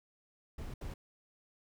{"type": "noise bursts at uneven times", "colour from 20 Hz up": "brown", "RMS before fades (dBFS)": -42, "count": 2, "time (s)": [[0.58, 0.74], [0.81, 0.94]], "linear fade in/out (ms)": 5, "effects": []}